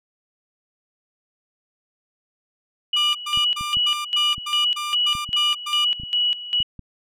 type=tone with tremolo; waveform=sine; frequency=2931 Hz; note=F#7; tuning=17 cents flat; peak=-17 dBFS; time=2.93-6.63 s; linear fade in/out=5 ms; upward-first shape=square; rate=2.5 Hz; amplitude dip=80%
type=tone bursts; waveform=sawtooth; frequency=1193 Hz; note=D6; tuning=27 cents sharp; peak=-22 dBFS; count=10; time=2.96-5.85 s; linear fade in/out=10 ms; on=190 ms; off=110 ms
type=clicks; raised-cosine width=5 ms; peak=-24 dBFS; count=10; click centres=3.374 / 3.61 / 3.77 / 4.381 / 5.152 / 5.291 / 5.999 / 6.035 / 6.604 / 6.793 s
effects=low-pass 11000 Hz 12 dB/octave